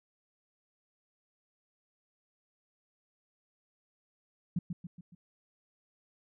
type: tone with echo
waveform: sine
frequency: 174.61 Hz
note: F3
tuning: in tune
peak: -27 dBFS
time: 4.56-4.59 s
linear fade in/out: 5 ms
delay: 140 ms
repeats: 4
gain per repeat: -6 dB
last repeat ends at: 5.15 s
effects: none